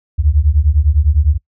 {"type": "beating tone pair", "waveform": "sine", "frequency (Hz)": [69.6, 79.5], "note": ["C#2", "D#2"], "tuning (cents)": [8, 38], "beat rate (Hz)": 9.9, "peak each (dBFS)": -12, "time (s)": [0.18, 1.38], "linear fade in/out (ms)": 20, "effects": ["noise-tail reverb RT60 0.1 s tail -23 dB re dry"]}